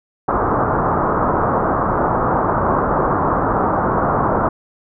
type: low-pass noise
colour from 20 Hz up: white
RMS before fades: -17 dBFS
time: 0.28-4.49 s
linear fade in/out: 5 ms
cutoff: 1300 Hz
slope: 48 dB/octave
effects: none